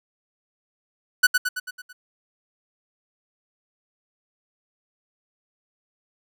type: tone with echo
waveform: 45% pulse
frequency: 1486 Hz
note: F#6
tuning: 7 cents sharp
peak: -11 dBFS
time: 1.23-1.27 s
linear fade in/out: 10 ms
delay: 110 ms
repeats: 6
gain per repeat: -5 dB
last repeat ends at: 1.93 s
effects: none